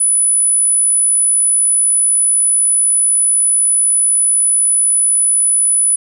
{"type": "tone", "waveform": "sine", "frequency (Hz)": 9956, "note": "D#9", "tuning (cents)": 0, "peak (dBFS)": -8, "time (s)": [0, 5.96], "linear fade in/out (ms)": 10, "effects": ["tanh soft clip ceiling -7 dBFS", "8-bit"]}